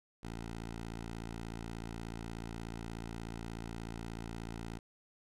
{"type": "tone", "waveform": "10% pulse", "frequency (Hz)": 56.6, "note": "A1", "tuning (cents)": 50, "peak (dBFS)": -33, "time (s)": [0.23, 4.79], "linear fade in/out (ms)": 5, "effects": ["low-pass 10000 Hz 12 dB/octave"]}